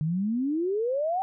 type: exponential sweep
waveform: sine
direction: up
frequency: 148.5 to 784 Hz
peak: -24 dBFS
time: 0.01-1.22 s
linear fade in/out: 0 ms
effects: none